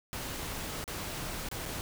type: noise with dropouts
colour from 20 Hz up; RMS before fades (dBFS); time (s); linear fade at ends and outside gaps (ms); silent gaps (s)
pink; -38; 0.13-1.81; 0; 0.841-0.878 / 1.487-1.514 / 1.655-1.66
effects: none